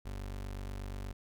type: tone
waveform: 30% pulse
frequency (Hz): 48.32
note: G1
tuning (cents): -24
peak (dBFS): -36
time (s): 0.05-1.13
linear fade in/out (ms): 10
effects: none